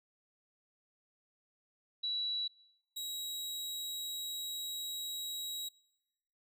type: tone pair in turn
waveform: sine / sawtooth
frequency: 3925 / 3844 Hz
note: B7 / B7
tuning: -11 / -48 cents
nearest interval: unison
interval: 37 cents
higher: first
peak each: -33 / -35 dBFS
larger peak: first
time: 2.03-2.48 / 2.96-5.69 s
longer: second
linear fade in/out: 10 ms
effects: noise-tail reverb RT60 1.0 s tail -26 dB re dry